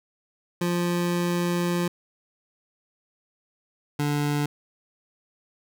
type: tone pair in turn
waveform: 25% pulse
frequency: 174.61 / 146.32 Hz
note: F3 / D3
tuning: 0 / -6 cents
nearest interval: minor third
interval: 306 cents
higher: first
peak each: -19 dBFS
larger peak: neither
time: 0.61-1.88 / 3.99-4.46 s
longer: first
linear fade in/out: 5 ms
effects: none